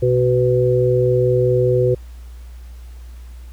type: harmonic tone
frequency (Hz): 124.7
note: B2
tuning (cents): +17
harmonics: 1 / 3 / 4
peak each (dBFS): -17 / -17 / -17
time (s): 0.02-1.95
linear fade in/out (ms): 10
effects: added 60 Hz sine -33 dBFS peak until 3.52 s + pink hiss -52 dBFS RMS until 3.52 s